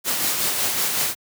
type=noise with tremolo; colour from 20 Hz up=white; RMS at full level=-21 dBFS; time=0.04-1.15 s; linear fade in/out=50 ms; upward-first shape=sine; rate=5.4 Hz; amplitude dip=35%; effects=high-pass 100 Hz 12 dB/octave